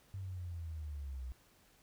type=linear sweep; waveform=sine; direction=down; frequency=98 to 61.2 Hz; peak=-40 dBFS; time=0.14-1.32 s; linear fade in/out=0 ms; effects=pink hiss -67 dBFS RMS until 1.82 s